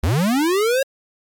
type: linear sweep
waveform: square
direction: up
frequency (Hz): 65.41 to 553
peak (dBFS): -16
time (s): 0.03-0.83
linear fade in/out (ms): 5
effects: MP3 96 kbps